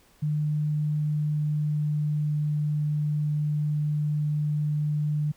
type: tone with pitch glide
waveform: sine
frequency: 150.6 to 149.65 Hz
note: D3 to D3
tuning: +44 to +33 cents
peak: -23 dBFS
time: 0.22-5.32 s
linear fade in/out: 10 ms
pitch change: -11 cents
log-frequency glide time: 0.97-2.43 s
effects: pink hiss -60 dBFS RMS until 5.36 s